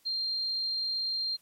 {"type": "tone", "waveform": "sine", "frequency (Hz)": 4186, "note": "C8", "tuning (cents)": 0, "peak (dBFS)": -29, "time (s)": [0.05, 1.37], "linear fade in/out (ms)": 20, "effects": ["white hiss -66 dBFS RMS until 1.41 s", "AAC 48 kbps"]}